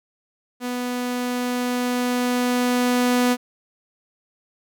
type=tone with level ramp; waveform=sawtooth; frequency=246.9 Hz; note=B3; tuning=in tune; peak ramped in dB=-21 to -12 dBFS; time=0.6-3.37 s; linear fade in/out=50 ms; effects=none